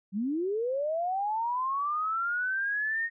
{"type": "linear sweep", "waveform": "sine", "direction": "up", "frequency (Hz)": [182.5, 1864.7], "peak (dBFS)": -27, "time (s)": [0.12, 3.1], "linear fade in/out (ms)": 50, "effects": []}